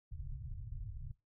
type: low-pass noise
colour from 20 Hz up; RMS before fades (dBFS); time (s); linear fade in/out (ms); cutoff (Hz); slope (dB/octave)
pink; -44; 0.11-1.12; 10; 140; 96
effects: noise-tail reverb RT60 0.2 s tail -20 dB re dry